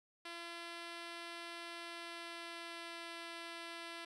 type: tone with pitch glide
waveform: 5% pulse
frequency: 340.1 to 337 Hz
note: F4 to E4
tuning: -46 to +38 cents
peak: -34 dBFS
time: 0.25-4.05 s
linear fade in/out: 5 ms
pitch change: -16 cents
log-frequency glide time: 1.79-3.18 s
effects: low-pass 8000 Hz 12 dB/octave